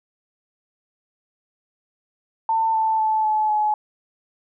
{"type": "tone with pitch steps", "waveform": "sine", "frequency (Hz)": [895, 883.2, 871.5, 860, 848.7], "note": ["A5", "A5", "A5", "A5", "G#5"], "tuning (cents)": [29, 6, -17, -40, 37], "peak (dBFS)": -17, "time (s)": [2.49, 3.74], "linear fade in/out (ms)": 2, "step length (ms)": 250, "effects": []}